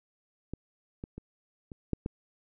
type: clicks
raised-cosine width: 3 ms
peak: -23 / -25 / -28 / -30 / -15 / -19 dBFS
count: 6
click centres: 0.536 / 1.039 / 1.18 / 1.718 / 1.933 / 2.061 s
effects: none